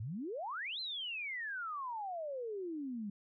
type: exponential two-way sweep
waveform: sine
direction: up then down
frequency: 97.3 to 4186 to 196.8 Hz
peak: -38 dBFS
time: 0-3.1 s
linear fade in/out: 5 ms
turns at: 0.8 s
effects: none